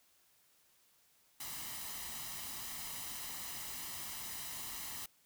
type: noise with comb filter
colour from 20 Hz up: white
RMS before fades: -44 dBFS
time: 1.4-5.06 s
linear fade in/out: 5 ms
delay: 1 ms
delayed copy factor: +0.55
effects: white hiss -70 dBFS RMS until 5.25 s